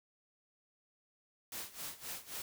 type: noise with tremolo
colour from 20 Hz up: white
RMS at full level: -42 dBFS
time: 1.52-2.42 s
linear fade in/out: 2 ms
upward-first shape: sine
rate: 3.8 Hz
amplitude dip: 85%
effects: none